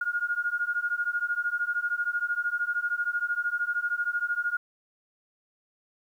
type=beating tone pair; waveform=sine; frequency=1421 / 1434 Hz; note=F6 / F6; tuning=+30 / +45 cents; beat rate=13 Hz; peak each=-29 dBFS; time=0.01-4.57 s; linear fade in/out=5 ms; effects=10-bit